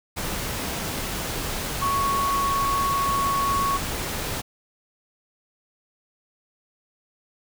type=tone in noise; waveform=sine; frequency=1110 Hz; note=C#6; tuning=2 cents sharp; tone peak=-21 dBFS; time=1.81-3.78 s; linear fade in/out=20 ms; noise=pink; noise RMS=-29 dBFS; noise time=0.16-4.42 s; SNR=+5 dB; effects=none